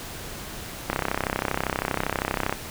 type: click train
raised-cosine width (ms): 0.5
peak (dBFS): -8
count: 54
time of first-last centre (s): 0.9-2.526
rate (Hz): 32.6
effects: pink hiss -37 dBFS RMS until 2.7 s